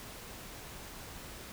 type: silence
effects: pink hiss -47 dBFS RMS until 1.52 s